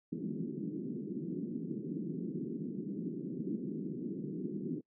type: band-pass noise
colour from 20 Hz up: pink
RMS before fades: -39 dBFS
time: 0.12-4.81 s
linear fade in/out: 5 ms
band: 160 to 370 Hz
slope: 48 dB/octave
effects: noise-tail reverb RT60 0.1 s tail -25 dB re dry